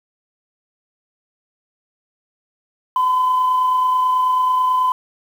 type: tone with amplitude modulation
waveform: sine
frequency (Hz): 1015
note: B5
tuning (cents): +47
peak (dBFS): -11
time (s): 2.96-4.92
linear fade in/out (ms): 2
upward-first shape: sine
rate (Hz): 29.2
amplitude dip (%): 30
effects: tanh soft clip ceiling -10 dBFS + 7-bit